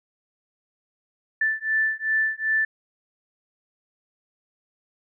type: beating tone pair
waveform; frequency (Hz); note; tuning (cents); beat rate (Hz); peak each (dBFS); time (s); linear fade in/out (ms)
sine; 1760 / 1762.6; A6 / A6; 0 / +3; 2.6; -24; 1.41-2.65; 5
effects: none